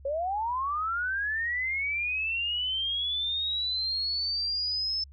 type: linear sweep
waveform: sine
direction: up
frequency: 533 to 5274 Hz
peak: -27 dBFS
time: 0.05-5.04 s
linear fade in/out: 5 ms
effects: added 69 Hz sine -47 dBFS peak until 5.12 s